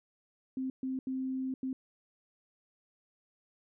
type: tone bursts at uneven times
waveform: sine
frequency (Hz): 261.6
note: C4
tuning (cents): 0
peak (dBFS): -32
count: 4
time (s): 0.57-0.7 / 0.83-0.99 / 1.07-1.54 / 1.63-1.73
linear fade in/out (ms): 2
effects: none